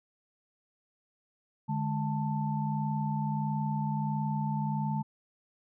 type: tone cluster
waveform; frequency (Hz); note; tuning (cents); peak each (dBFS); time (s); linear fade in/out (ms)
sine; 148.1 / 209.6 / 884; D3 / G#3 / A5; +15 / +16 / +8; -31 / -33 / -35; 1.68-5.03; 20
effects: none